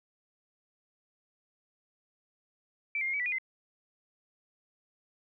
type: tone with pitch steps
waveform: sine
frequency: 2324 / 2113 / 2134 / 2278 / 1966 / 2450 / 2066 Hz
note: D7 / C7 / C7 / C#7 / B6 / D#7 / C7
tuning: -19 / +16 / +34 / +47 / -8 / -27 / -22 cents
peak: -29 dBFS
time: 2.95-3.384 s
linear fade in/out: 2 ms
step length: 62 ms
effects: none